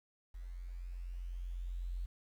sine tone with level ramp, 44.05 Hz, F1, 16 cents sharp, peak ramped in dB -43 to -36 dBFS, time 0.34-2.06 s, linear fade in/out 10 ms, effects 11-bit

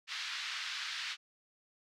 white band-pass noise, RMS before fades -40 dBFS, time 0.07-1.17 s, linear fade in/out 50 ms, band 1300 to 4500 Hz, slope 24 dB/octave, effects none

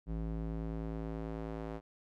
square tone with band-pass filter sweep, 54.6 Hz, A1, 13 cents flat, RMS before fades -39 dBFS, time 0.06-1.81 s, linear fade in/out 50 ms, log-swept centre 160 to 500 Hz, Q 0.73, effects none

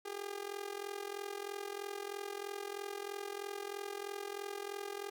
sawtooth tone with amplitude modulation, 403.7 Hz, G#4, 49 cents flat, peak -33 dBFS, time 0.05-5.1 s, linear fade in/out 10 ms, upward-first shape sine, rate 43.1 Hz, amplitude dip 85%, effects none

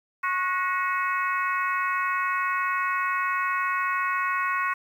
harmonic tone with a mistuned harmonic, 365.8 Hz, F#4, 20 cents flat, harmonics 3 / 4 / 5 / 6 / 7, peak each -26 / -30 / -30 / -35 / -35 dBFS, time 0.23-4.74 s, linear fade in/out 10 ms, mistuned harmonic 5, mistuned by +56 cents, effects 9-bit

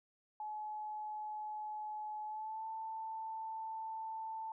sine tone with pitch glide, 852 to 886.6 Hz, G#5 to A5, +44 to +13 cents, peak -40 dBFS, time 0.4-4.52 s, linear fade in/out 2 ms, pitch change +69 cents, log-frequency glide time 2.25-2.66 s, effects none

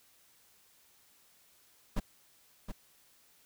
brown noise with echo, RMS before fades -29 dBFS, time 1.96-2 s, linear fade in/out 10 ms, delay 720 ms, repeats 1, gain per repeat -8 dB, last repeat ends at 2.72 s, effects white hiss -65 dBFS RMS until 3.45 s

